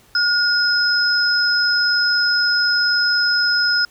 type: tone pair together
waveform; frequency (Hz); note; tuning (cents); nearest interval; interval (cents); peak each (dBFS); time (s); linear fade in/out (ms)
sine; 1438 / 5119; F#6 / D#8; -50 / +48; octave + minor seventh; 2198; -17; 0.15-3.85; 2
effects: pink hiss -52 dBFS RMS until 3.9 s